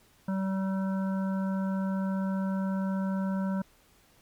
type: harmonic tone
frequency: 191.8 Hz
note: G3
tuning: 37 cents flat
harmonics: 1 / 3 / 5 / 7 / 8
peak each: -27 / -39 / -41 / -46 / -47 dBFS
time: 0.28-3.62 s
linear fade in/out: 5 ms
effects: pink hiss -62 dBFS RMS until 4.21 s + MP3 96 kbps